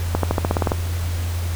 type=accelerating click train; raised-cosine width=1 ms; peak=-4 dBFS; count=10; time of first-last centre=0.15-0.719 s; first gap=83 ms; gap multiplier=0.93; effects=added 86 Hz sine -21 dBFS peak until 1.55 s + pink hiss -34 dBFS RMS until 1.55 s